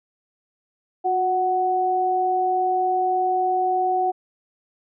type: tone pair together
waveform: sine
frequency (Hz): 364.6 / 742.8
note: F#4 / F#5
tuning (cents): -25 / +7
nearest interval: octave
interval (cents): 1232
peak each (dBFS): -25 / -19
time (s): 1.04-4.12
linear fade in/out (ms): 20
effects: none